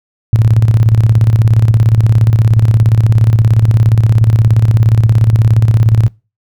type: tone with tremolo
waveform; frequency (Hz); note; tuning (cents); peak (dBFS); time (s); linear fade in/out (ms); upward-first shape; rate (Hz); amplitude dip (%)
sine; 111.4; A2; +22; -3; 0.33-6.08; 0; square; 17; 60
effects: noise-tail reverb RT60 0.3 s tail -25 dB re dry